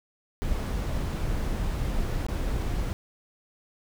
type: noise with dropouts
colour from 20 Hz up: brown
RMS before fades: -28 dBFS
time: 0.42-2.93 s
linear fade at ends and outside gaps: 0 ms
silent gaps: 2.265-2.285 / 2.624-2.628 s
effects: none